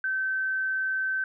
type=tone; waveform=sine; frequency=1541 Hz; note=G6; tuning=30 cents flat; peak=-25 dBFS; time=0.04-1.24 s; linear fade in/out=2 ms; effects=none